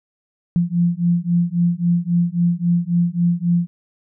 sine beating tone pair, 171.2 / 174.9 Hz, F3 / F3, -34 / +3 cents, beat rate 3.7 Hz, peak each -18 dBFS, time 0.56-3.67 s, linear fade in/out 0 ms, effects none

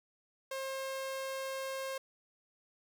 sawtooth tone, 534 Hz, C5, 35 cents sharp, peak -33 dBFS, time 0.51-1.98 s, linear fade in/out 5 ms, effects none

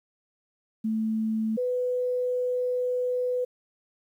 sine tone pair in turn, 220 / 498.3 Hz, A3 / B4, 0 / +15 cents, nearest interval octave + major second, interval 1415 cents, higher second, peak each -24 / -24 dBFS, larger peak neither, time 0.84-1.57 / 1.57-3.45 s, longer second, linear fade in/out 10 ms, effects 10-bit

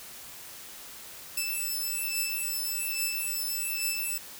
5% pulse beating tone pair, 2637 / 2638.2 Hz, E7 / E7, 0 / +1 cents, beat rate 1.2 Hz, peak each -23 dBFS, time 1.37-4.18 s, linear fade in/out 5 ms, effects white hiss -45 dBFS RMS until 4.39 s

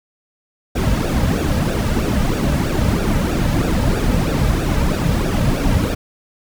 brown noise with flanger, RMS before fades -17 dBFS, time 0.75-5.95 s, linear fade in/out 10 ms, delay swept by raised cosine 0.95 to 2.85 ms, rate 3.1 Hz, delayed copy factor -0.7, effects none

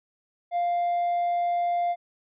triangle tone, 698.5 Hz, F5, in tune, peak -20 dBFS, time 0.51-1.96 s, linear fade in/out 50 ms, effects tanh soft clip ceiling -16 dBFS + resampled to 8000 Hz

